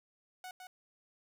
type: tone with echo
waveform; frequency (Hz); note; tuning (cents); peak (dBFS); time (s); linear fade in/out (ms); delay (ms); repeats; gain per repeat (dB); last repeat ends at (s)
sawtooth; 738; F#5; -5; -40; 0.44-0.51; 2; 160; 1; -4; 0.67
effects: 13-bit